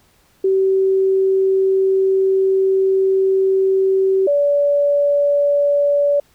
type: tone pair in turn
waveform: sine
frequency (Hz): 383.4 / 574.5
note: G4 / D5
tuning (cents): -38 / -38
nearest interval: perfect fifth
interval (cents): 700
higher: second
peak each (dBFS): -12 / -12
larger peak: neither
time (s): 0.44-4.27 / 4.27-6.2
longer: first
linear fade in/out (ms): 5
effects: pink hiss -56 dBFS RMS until 6.34 s